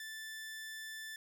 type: tone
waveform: sawtooth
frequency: 1760 Hz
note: A6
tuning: in tune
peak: -40 dBFS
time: 0-1.16 s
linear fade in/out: 2 ms
effects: none